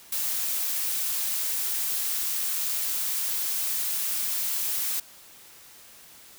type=noise; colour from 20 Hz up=blue; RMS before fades=-28 dBFS; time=0.12-5 s; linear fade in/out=5 ms; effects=white hiss -50 dBFS RMS until 6.38 s